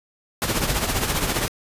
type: noise with tremolo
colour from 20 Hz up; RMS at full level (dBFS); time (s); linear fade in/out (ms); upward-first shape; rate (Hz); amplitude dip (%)
pink; -20; 0.42-1.48; 0; triangle; 15; 65
effects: resampled to 32000 Hz